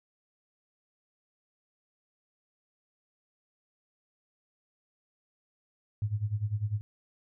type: tone with tremolo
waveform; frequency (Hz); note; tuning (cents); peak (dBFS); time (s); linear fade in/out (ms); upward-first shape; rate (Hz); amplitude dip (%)
sine; 105; G#2; +19; -25; 6.02-6.81; 0; sine; 10; 85
effects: none